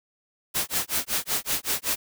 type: noise with tremolo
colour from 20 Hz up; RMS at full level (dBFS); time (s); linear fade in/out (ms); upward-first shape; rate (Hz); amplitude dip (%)
white; -24; 0.54-1.96; 20; sine; 5.3; 100
effects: none